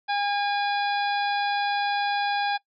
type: harmonic tone with a mistuned harmonic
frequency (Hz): 813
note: G#5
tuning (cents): -37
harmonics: 1 / 2 / 3 / 4 / 5 / 6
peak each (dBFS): -24 / -30 / -34 / -36 / -38 / -40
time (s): 0.08-2.58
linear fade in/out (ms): 20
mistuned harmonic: 4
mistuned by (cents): +76
effects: noise-tail reverb RT60 0.1 s tail -21 dB re dry